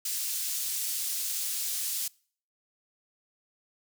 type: high-pass noise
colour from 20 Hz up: pink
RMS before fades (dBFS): -32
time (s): 0.05-2.08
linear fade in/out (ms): 5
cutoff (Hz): 5900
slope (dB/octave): 12
effects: noise-tail reverb RT60 0.5 s tail -25 dB re dry